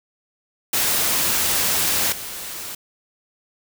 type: noise with level steps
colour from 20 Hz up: white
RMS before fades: -20 / -32 dBFS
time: 0.73-2.75 s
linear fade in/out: 5 ms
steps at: 2.12 s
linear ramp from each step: 5 ms
effects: none